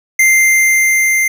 square tone with level ramp, 2091 Hz, C7, 2 cents flat, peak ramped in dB -7 to -11 dBFS, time 0.19-1.28 s, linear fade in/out 5 ms, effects none

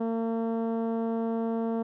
10% pulse tone with low-pass filter, 227.4 Hz, A#3, 43 cents flat, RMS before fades -29 dBFS, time 0-1.83 s, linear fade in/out 10 ms, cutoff 460 Hz, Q 0.61, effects none

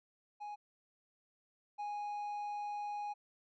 triangle tone pair in turn, 830.6 / 827.3 Hz, G#5 / G#5, 0 / -7 cents, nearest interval unison, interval 7 cents, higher first, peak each -40 / -36 dBFS, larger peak second, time 0.4-0.56 / 1.78-3.14 s, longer second, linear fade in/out 20 ms, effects resampled to 16000 Hz

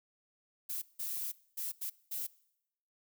violet noise bursts at uneven times, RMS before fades -38 dBFS, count 5, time 0.69-0.82 / 0.99-1.32 / 1.57-1.72 / 1.81-1.9 / 2.11-2.27 s, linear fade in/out 10 ms, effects noise-tail reverb RT60 0.8 s tail -22 dB re dry

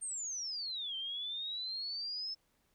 sine exponential two-way sweep, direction down then up, 8870 to 3107 to 5290 Hz, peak -37 dBFS, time 0.01-2.35 s, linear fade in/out 20 ms, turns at 0.96 s, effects pink hiss -75 dBFS RMS until 2.74 s

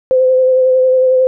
sine tone with vibrato, 515 Hz, C5, 28 cents flat, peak -7 dBFS, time 0.11-1.27 s, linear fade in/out 0 ms, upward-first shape sine, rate 11 Hz, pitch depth 19 cents each way, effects none

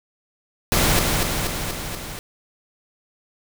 pink noise with echo, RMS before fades -18 dBFS, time 0.72-0.99 s, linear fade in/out 0 ms, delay 240 ms, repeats 5, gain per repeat -3 dB, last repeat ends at 2.19 s, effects none

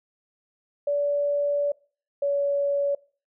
sine tone pair in turn, 576 / 566.4 Hz, D5 / C#5, -34 / +37 cents, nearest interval unison, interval 29 cents, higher first, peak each -21 dBFS, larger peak neither, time 0.87-1.72 / 2.22-2.95 s, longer first, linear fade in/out 5 ms, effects noise-tail reverb RT60 0.4 s tail -23 dB re dry

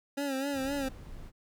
25% pulse tone with vibrato, 274.4 Hz, C#4, 17 cents flat, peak -27 dBFS, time 0.17-0.89 s, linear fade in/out 10 ms, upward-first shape sine, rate 3.9 Hz, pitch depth 72 cents each way
brown noise, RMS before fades -45 dBFS, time 0.52-1.32 s, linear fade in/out 50 ms
effects none

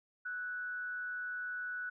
sine tone with frequency modulation, 1480 Hz, F#6, in tune, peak -37 dBFS, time 0.25-1.9 s, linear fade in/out 10 ms, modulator 154 Hz, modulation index 0.29, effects none

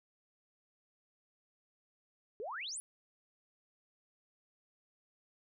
sine exponential sweep, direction up, 391.2 to 10730 Hz, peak -39 dBFS, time 2.4-2.8 s, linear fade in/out 0 ms, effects none

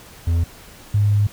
triangle / sine tone pair in turn, 84.3 / 103.18 Hz, E2 / G#2, +39 / -11 cents, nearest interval minor third, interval 350 cents, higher second, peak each -13 dBFS, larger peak neither, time 0.27-0.44 / 0.94-1.27 s, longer second, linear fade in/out 5 ms, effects pink hiss -43 dBFS RMS until 1.32 s

